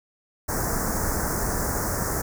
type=band-stop noise; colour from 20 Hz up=pink; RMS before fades=-26 dBFS; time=0.48-2.22 s; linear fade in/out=10 ms; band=1800 to 5500 Hz; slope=48 dB/octave; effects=none